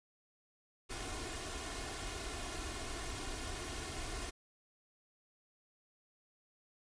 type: noise with comb filter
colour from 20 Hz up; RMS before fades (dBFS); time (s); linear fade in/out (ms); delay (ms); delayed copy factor
pink; -42; 0.89-4.31; 20; 2.8; +0.65
effects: resampled to 22050 Hz